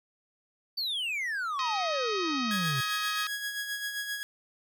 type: exponential sweep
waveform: triangle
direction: down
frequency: 4638 to 125.6 Hz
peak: -28 dBFS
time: 0.77-2.81 s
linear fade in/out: 10 ms
type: harmonic tone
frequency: 631 Hz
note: D#5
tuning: 24 cents sharp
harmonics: 2 / 3 / 4 / 5 / 6 / 7 / 8 / 9 / 10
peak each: -33 / -41 / -38 / -42 / -39 / -41 / -43 / -51 / -50 dBFS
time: 1.59-3.27 s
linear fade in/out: 2 ms
type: tone with tremolo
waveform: sawtooth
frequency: 1661.2 Hz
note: G#6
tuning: in tune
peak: -27 dBFS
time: 2.51-4.23 s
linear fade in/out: 0 ms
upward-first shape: sine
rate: 7.6 Hz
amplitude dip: 50%
effects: none